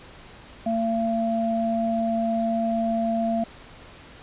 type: tone pair together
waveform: sine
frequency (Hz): 226.9 / 679.4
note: A#3 / F5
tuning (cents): -47 / -48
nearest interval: octave + perfect fifth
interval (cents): 1899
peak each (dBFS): -24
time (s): 0.66-3.44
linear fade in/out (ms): 5
effects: pink hiss -46 dBFS RMS until 4.22 s + resampled to 8000 Hz